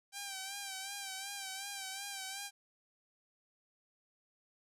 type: tone with vibrato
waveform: 5% pulse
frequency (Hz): 784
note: G5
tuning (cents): 0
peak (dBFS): -29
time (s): 0.12-2.51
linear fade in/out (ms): 50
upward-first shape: sine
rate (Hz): 2.7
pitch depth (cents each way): 52
effects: none